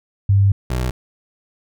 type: tone pair in turn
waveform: sine / 25% pulse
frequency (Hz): 98.9 / 62.52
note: G2 / B1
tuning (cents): +16 / +22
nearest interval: minor sixth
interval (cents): 794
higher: first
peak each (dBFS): -10 / -15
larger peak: first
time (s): 0.29-0.52 / 0.7-0.91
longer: first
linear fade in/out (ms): 5
effects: none

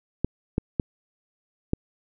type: clicks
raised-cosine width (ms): 3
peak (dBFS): -9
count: 4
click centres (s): 0.246 / 0.581 / 0.798 / 1.734
effects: none

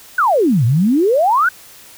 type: exponential two-way sweep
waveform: sine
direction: down then up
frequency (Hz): 1554 to 110 to 1554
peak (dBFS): -10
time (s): 0.18-1.49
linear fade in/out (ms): 5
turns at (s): 0.65
effects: white hiss -41 dBFS RMS until 1.97 s

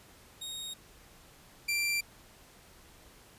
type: tone pair in turn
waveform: sawtooth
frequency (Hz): 3744 / 2359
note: A#7 / D7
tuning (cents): +7 / +7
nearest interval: minor sixth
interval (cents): 800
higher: first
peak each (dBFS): -35 / -25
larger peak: second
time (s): 0.41-0.74 / 1.68-2.01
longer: neither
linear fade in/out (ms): 10
effects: pink hiss -57 dBFS RMS until 3.38 s + resampled to 32000 Hz

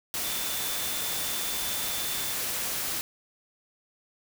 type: tone in noise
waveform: sine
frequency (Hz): 3533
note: A7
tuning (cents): +6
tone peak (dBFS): -38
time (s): 0.24-2.33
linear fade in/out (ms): 0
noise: white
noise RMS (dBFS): -31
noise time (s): 0.14-3.01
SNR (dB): -10
effects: none

